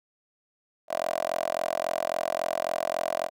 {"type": "tone with high-pass filter", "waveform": "10% pulse", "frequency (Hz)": 43.65, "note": "F1", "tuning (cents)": 0, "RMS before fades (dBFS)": -29, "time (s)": [0.88, 3.3], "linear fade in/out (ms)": 50, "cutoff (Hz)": 640, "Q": 5.5, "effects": []}